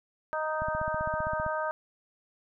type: harmonic tone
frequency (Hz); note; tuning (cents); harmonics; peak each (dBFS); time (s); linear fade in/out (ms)
311.1; D#4; 0; 2 / 3 / 4 / 5; -32 / -34 / -35 / -36; 0.33-1.71; 0
type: click train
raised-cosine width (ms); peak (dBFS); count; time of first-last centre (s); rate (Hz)
5; -26; 14; 0.62-1.464; 15.4
effects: none